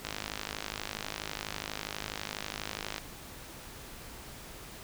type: click train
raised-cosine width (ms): 0.2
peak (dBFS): -17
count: 154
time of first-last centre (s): 0.05-2.981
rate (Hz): 52.2
effects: pink hiss -47 dBFS RMS until 4.83 s